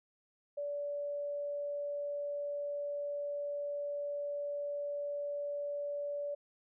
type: tone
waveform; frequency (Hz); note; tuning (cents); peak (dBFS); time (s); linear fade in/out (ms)
sine; 577; D5; -31; -35; 0.57-6.35; 10
effects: none